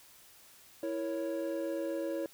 triangle chord, A# diminished, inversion second, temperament equal, 329.6 / 466.2 / 554.4 Hz, E4 / A#4 / C#5, 0 / 0 / 0 cents, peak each -34 / -40 / -34 dBFS, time 0.83-2.26 s, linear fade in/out 2 ms, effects white hiss -58 dBFS RMS until 2.33 s

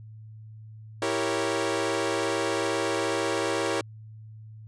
sawtooth chord, E diminished seventh, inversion none, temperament equal, 329.6 / 392 / 466.2 / 554.4 Hz, E4 / G4 / Bb4 / Db5, 0 / 0 / 0 / 0 cents, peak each -27 dBFS, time 1.02-3.81 s, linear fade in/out 2 ms, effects added 109 Hz sine -42 dBFS peak until 4.67 s + resampled to 22050 Hz

